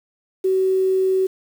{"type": "tone with quantisation", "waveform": "sine", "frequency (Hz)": 378.2, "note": "F#4", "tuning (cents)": 38, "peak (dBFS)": -15, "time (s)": [0.44, 1.27], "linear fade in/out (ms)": 10, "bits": 7, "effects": []}